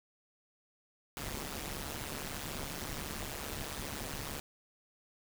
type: noise with amplitude modulation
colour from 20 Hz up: pink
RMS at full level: -37 dBFS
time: 1.17-4.4 s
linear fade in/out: 0 ms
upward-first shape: sine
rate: 144 Hz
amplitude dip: 85%
effects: none